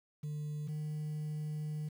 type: tone pair in turn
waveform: sine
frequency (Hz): 150 / 152.18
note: D3 / D#3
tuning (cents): +37 / -38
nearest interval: unison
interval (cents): 25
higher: second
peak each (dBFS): -34 / -33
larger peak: second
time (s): 0.23-0.68 / 0.68-1.89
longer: second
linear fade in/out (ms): 10
effects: tanh soft clip ceiling -35 dBFS + 10-bit